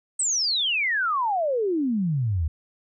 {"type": "exponential sweep", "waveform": "sine", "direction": "down", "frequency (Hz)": [8390, 73.4], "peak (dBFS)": -21, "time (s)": [0.19, 2.48], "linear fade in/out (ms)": 5, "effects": []}